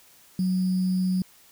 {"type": "tone with sample-and-hold", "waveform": "sine", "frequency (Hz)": 185, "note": "F#3", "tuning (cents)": 0, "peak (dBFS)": -21, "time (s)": [0.39, 1.22], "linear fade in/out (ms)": 2, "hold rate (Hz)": 4900, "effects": ["white hiss -55 dBFS RMS until 1.51 s"]}